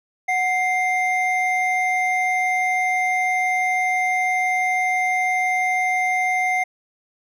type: tone pair together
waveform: triangle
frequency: 739 / 2098 Hz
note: F#5 / C7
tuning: -2 / +4 cents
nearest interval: octave + tritone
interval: 1806 cents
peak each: -19 dBFS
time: 0.28-6.64 s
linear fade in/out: 10 ms
effects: none